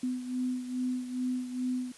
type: beating tone pair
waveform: sine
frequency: 251.7 / 254.1 Hz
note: B3 / B3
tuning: +33 / +49 cents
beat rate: 2.4 Hz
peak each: -31 / -37 dBFS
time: 0.03-1.92 s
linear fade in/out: 5 ms
effects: white hiss -53 dBFS RMS until 1.97 s + resampled to 24000 Hz